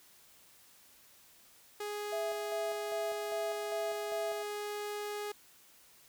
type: tone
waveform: sawtooth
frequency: 415.3 Hz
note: G#4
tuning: in tune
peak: -33 dBFS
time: 1.8-5.32 s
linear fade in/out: 5 ms
type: tone with tremolo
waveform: sine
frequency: 662 Hz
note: E5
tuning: 7 cents sharp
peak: -34 dBFS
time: 2.12-4.43 s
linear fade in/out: 10 ms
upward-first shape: square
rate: 2.5 Hz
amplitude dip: 55%
effects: white hiss -61 dBFS RMS until 6.08 s